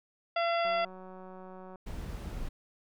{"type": "harmonic tone", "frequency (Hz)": 679, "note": "F5", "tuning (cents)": -49, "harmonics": [1, 2, 3, 4, 5, 7], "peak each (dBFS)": [-28, -34, -38, -40, -42, -45], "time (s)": [0.36, 0.85], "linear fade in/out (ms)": 5}
{"type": "click train", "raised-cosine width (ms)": 1, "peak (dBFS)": -35, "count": 207, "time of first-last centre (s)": [0.65, 1.758], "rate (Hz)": 186}
{"type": "noise", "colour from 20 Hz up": "brown", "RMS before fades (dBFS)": -38, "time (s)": [1.86, 2.49], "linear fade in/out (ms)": 10}
{"effects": []}